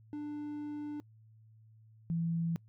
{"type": "tone pair in turn", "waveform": ["triangle", "sine"], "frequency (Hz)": [295.8, 166.78], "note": ["D4", "E3"], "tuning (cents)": [13, 21], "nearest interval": "minor seventh", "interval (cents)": 992, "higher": "first", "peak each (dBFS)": [-35, -30], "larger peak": "second", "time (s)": [[0.13, 1], [2.1, 2.56]], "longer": "first", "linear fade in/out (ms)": 0, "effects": ["noise-tail reverb RT60 0.1 s tail -25 dB re dry", "added 110 Hz sine -57 dBFS peak until 2.68 s"]}